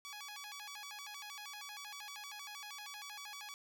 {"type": "tone with vibrato", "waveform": "10% pulse", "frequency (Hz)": 975, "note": "B5", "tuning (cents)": -23, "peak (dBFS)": -38, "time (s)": [0.05, 3.54], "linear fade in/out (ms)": 0, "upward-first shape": "square", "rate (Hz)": 6.4, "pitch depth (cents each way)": 270, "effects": []}